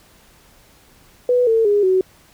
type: tone with pitch steps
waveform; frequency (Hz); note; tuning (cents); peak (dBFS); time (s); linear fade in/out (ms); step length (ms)
sine; 493.9 / 450.3 / 410.5 / 374.3; B4 / A4 / G#4 / F#4; 0 / +40 / -20 / +20; -12; 1.29-2.01; 2; 180
effects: pink hiss -51 dBFS RMS until 2.33 s